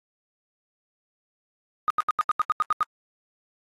sine tone bursts, 1240 Hz, D#6, 6 cents flat, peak -17 dBFS, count 10, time 1.88-2.829 s, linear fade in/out 0 ms, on 22 ms, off 81 ms, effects tanh soft clip ceiling -13 dBFS + AAC 32 kbps

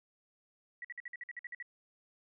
sine tone bursts, 1934 Hz, B6, 37 cents flat, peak -40 dBFS, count 11, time 0.82-1.626 s, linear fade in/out 2 ms, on 26 ms, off 52 ms, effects none

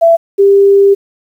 sine tone pair in turn, 668 / 397.2 Hz, E5 / G4, +23 / +23 cents, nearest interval major sixth, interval 900 cents, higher first, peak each -3 dBFS, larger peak neither, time 0.01-0.17 / 0.38-0.95 s, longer second, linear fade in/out 20 ms, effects 7-bit

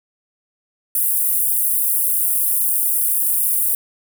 pink high-pass noise, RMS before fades -18 dBFS, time 0.95-3.75 s, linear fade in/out 2 ms, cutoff 9600 Hz, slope 48 dB/octave, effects none

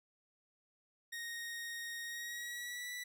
sawtooth tone with pitch glide, 1864.7 to 1965.3 Hz, A#6 to B6, 0 to -9 cents, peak -38 dBFS, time 1.12-3.04 s, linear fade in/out 10 ms, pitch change +91 cents, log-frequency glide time 2.03-2.93 s, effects none

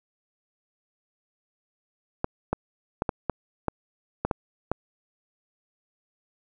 clicks, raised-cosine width 1 ms, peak -10 dBFS, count 9, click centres 2.244 / 2.53 / 3.021 / 3.092 / 3.297 / 3.683 / 4.25 / 4.312 / 4.716 s, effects none

